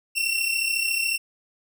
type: tone pair together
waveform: sawtooth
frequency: 2698 / 2732 Hz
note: E7 / F7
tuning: +40 / -39 cents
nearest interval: unison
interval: 21 cents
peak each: -22 dBFS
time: 0.15-1.18 s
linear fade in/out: 20 ms
effects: none